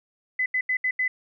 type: tone bursts at uneven times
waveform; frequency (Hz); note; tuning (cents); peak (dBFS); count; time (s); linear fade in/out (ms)
sine; 2013; B6; +33; -21; 5; 0.39-0.46 / 0.54-0.61 / 0.69-0.77 / 0.84-0.91 / 0.99-1.08; 5
effects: none